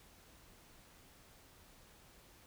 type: silence
effects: pink hiss -62 dBFS RMS until 2.46 s